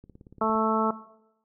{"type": "click train", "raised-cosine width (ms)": 3, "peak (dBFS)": -35, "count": 10, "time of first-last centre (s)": [0.04, 0.554], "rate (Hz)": 17.5}
{"type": "harmonic tone", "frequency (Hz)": 220, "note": "A3", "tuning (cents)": 0, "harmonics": [1, 2, 3, 4, 5, 6], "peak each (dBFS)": [-29, -29, -29, -29, -29, -29], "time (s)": [0.41, 0.91], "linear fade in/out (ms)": 5}
{"effects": ["noise-tail reverb RT60 0.8 s tail -17 dB re dry"]}